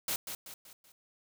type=noise with echo; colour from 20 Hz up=white; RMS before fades=-33 dBFS; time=0.08-0.16 s; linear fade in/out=2 ms; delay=190 ms; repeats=4; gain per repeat=-7 dB; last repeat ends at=0.92 s; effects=none